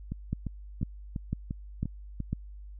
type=two click trains; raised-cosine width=5 ms; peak=-17 / -21 dBFS; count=5 / 7; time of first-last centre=0.33-2.33 / 0.12-2.203 s; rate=2 / 2.88 Hz; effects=added 50 Hz sine -42 dBFS peak until 2.79 s